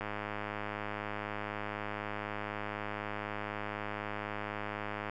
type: click train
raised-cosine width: 0.5 ms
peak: -22 dBFS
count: 530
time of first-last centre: 0.01-5.097 s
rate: 104 Hz
effects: none